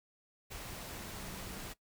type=tone in noise; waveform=sine; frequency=189.2 Hz; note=F#3; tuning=39 cents sharp; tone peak=-51 dBFS; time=1.13-1.61 s; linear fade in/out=20 ms; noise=pink; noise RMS=-45 dBFS; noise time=0.5-1.74 s; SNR=-9 dB; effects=noise-tail reverb RT60 0.1 s tail -18 dB re dry